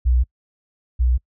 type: tone pair in turn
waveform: sine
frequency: 61.74 / 61.74 Hz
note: B1 / B1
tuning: 0 / 0 cents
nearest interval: unison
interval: 0 cents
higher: neither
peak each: -12 / -13 dBFS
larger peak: first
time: 0.05-0.24 / 0.99-1.18 s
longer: neither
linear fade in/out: 20 ms
effects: noise-tail reverb RT60 0.1 s tail -26 dB re dry + tanh soft clip ceiling -8 dBFS